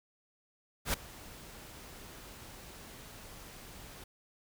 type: noise with ADSR envelope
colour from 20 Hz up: pink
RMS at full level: -29 dBFS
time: 0.85-4.04 s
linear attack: 88 ms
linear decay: 5 ms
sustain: -21 dB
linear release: 5 ms
effects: none